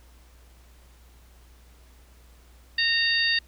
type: harmonic tone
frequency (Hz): 923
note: A#5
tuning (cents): -17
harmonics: 2 / 3 / 4 / 5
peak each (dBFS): -24 / -28 / -28 / -26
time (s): 2.78-3.39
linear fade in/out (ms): 5
effects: added 60 Hz sine -51 dBFS peak until 3.47 s + pink hiss -59 dBFS RMS until 3.47 s